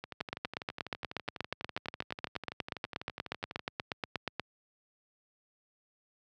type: two click trains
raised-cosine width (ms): 0.3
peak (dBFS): -17 / -24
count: 36 / 44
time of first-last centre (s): 0.21-4.397 / 0.04-3.594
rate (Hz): 8.36 / 12.1
effects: high-pass 80 Hz 12 dB/octave